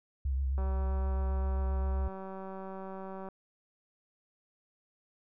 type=tone with vibrato; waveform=sine; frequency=66.9 Hz; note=C2; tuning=39 cents sharp; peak=-28 dBFS; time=0.25-2.08 s; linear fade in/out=5 ms; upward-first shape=sine; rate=7.6 Hz; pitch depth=51 cents each way
type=click train; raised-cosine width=1 ms; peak=-30 dBFS; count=518; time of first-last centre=0.58-3.287 s; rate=191 Hz
effects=none